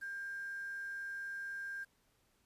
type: tone with quantisation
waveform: sine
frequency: 1596 Hz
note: G6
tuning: 31 cents sharp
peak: -40 dBFS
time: 0.01-1.85 s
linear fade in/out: 20 ms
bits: 10
effects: pink hiss -74 dBFS RMS until 2.45 s + resampled to 32000 Hz